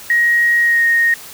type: tone with pitch glide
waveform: sine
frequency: 1887 to 1859.9 Hz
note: A#6 to A#6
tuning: +21 to -4 cents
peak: -10 dBFS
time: 0.1-1.14 s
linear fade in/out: 2 ms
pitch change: -25 cents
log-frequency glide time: 0.61-0.84 s
effects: white hiss -35 dBFS RMS until 1.33 s